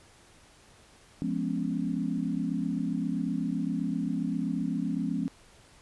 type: chord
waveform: sine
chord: C# dominant seventh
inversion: first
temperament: just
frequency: 173.24 / 207.9 / 249.5 / 277.2 Hz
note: E#3 / G#3 / B3 / C#4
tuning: -14 / +2 / +18 / 0 cents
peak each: -33 dBFS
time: 1.22-5.28 s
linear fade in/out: 0 ms
effects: pink hiss -57 dBFS RMS until 5.81 s + resampled to 24000 Hz